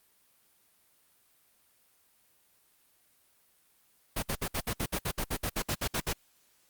pink noise bursts, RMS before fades -31 dBFS, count 16, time 4.16-6.132 s, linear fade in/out 10 ms, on 67 ms, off 60 ms, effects white hiss -67 dBFS RMS until 6.69 s + Opus 32 kbps

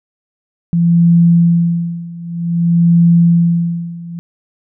sine tone with tremolo, 170 Hz, F3, 46 cents flat, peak -5 dBFS, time 0.73-4.19 s, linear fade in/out 0 ms, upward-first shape sine, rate 0.53 Hz, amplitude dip 90%, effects none

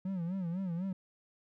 triangle tone with vibrato, 180 Hz, F#3, 47 cents flat, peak -31 dBFS, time 0.05-0.93 s, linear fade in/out 5 ms, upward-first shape sine, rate 4 Hz, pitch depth 140 cents each way, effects none

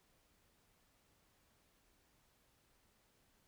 silence, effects pink hiss -74 dBFS RMS until 3.47 s

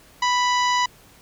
harmonic tone, 987.8 Hz, B5, in tune, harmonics 1 / 2 / 3 / 4 / 5 / 6 / 7, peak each -19 / -25 / -29 / -31 / -33 / -35 / -36 dBFS, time 0.22-0.86 s, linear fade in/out 5 ms, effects pink hiss -51 dBFS RMS until 1.21 s

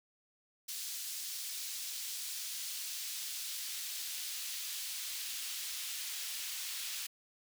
pink noise with high-pass filter sweep, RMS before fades -41 dBFS, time 0.68-7.07 s, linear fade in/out 10 ms, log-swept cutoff 4500 to 3000 Hz, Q 0.9, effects none

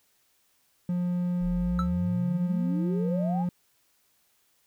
triangle tone, 177.3 Hz, F3, 26 cents sharp, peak -23 dBFS, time 0.89-3.49 s, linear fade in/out 2 ms
sine exponential sweep, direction up, 35.25 to 880 Hz, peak -31 dBFS, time 1.4-3.46 s, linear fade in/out 50 ms
triangle tone with exponential decay, 1318.5 Hz, E6, in tune, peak -23 dBFS, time 1.79-1.91 s, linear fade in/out 1 ms, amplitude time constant 26 ms
effects white hiss -68 dBFS RMS until 4.66 s

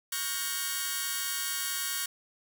5% pulse chord, G half-diminished seventh, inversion second, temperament equal with one note detuned, 1108.7 / 1426.3 / 1568 / 1864.7 Hz, Db6 / F6 / G6 / Bb6, 0 / +36 / 0 / 0 cents, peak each -25 dBFS, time 0.12-2.06 s, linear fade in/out 5 ms, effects none

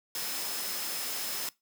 sine tone in noise, 5170 Hz, E8, 34 cents flat, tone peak -40 dBFS, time 0.15-1.49 s, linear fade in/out 2 ms, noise white, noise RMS -35 dBFS, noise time 0.15-1.49 s, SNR -8 dB, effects noise-tail reverb RT60 0.2 s tail -21 dB re dry + high-pass 200 Hz 12 dB/octave

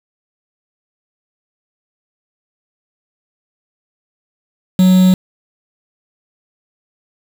triangle tone with quantisation, 185 Hz, F#3, in tune, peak -4 dBFS, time 4.79-5.14 s, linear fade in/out 2 ms, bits 4, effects none

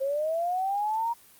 sine linear sweep, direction up, 530 to 947 Hz, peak -25 dBFS, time 0-1.14 s, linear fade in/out 20 ms, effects white hiss -55 dBFS RMS until 1.39 s + Opus 32 kbps

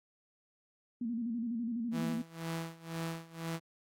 sine tone with vibrato, 233.1 Hz, A#3, in tune, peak -33 dBFS, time 1.01-2.22 s, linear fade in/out 5 ms, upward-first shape square, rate 12 Hz, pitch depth 68 cents each way
sawtooth tone with tremolo, 164.81 Hz, E3, in tune, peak -31 dBFS, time 1.91-3.6 s, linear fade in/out 50 ms, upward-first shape sine, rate 2 Hz, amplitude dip 90%
effects AAC 48 kbps

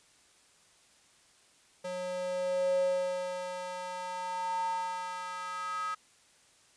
square tone with high-pass filter sweep, 181.4 Hz, F#3, 34 cents flat, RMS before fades -34 dBFS, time 1.84-5.95 s, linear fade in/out 10 ms, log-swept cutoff 420 to 1300 Hz, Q 8.4, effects white hiss -63 dBFS RMS until 6.76 s + resampled to 22050 Hz

